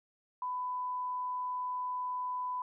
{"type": "tone", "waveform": "sine", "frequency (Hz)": 999, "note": "B5", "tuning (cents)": 20, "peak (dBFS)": -33, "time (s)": [0.42, 2.62], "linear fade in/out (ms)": 2, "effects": []}